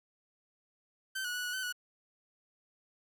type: tone with pitch steps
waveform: sawtooth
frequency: 1544 / 1462 / 1474 / 1465 / 1524 / 1468 Hz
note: G6 / F#6 / F#6 / F#6 / G6 / F#6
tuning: -27 / -21 / -7 / -18 / -49 / -14 cents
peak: -31 dBFS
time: 1.15-1.726 s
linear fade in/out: 10 ms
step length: 96 ms
effects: none